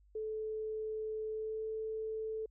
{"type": "tone with pitch glide", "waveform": "sine", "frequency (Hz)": [434.8, 438.8], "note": ["A4", "A4"], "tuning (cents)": [-21, -5], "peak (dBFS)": -36, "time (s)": [0.15, 2.46], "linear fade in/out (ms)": 5, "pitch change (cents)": 16, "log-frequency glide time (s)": [1.29, 1.66], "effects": ["added 50 Hz sine -62 dBFS peak until 2.5 s"]}